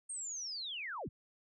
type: linear sweep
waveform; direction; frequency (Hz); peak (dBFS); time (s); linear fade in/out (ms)
sine; down; 8700 to 35.71; -39; 0.09-1.09; 10
effects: none